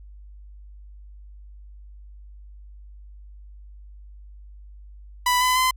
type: tone with pitch steps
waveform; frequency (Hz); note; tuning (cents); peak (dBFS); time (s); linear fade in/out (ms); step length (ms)
sawtooth; 991 / 1008.3 / 1025.9; B5 / B5 / C6; +6 / +36 / -34; -14; 5.26-5.71; 5; 150
effects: added 50 Hz sine -41 dBFS peak until 5.76 s